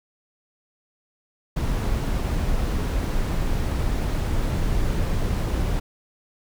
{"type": "noise", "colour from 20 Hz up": "brown", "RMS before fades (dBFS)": -23, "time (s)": [1.56, 5.8], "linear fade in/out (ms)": 10, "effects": []}